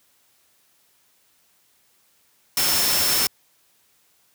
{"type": "tone in noise", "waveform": "sine", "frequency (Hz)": 5340, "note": "E8", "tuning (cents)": 22, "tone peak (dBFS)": -24, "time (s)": [2.57, 3.27], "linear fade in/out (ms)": 2, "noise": "white", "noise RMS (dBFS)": -21, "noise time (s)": [2.57, 3.27], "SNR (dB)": -6, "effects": ["white hiss -62 dBFS RMS until 4.34 s", "high-pass 60 Hz 12 dB/octave"]}